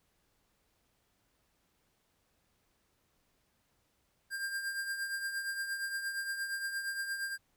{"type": "tone with tremolo", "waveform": "square", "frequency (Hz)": 1597, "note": "G6", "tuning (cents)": 32, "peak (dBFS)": -33, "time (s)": [4.3, 7.38], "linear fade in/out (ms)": 50, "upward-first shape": "triangle", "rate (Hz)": 8.6, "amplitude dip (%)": 60, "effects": ["pink hiss -75 dBFS RMS until 7.56 s"]}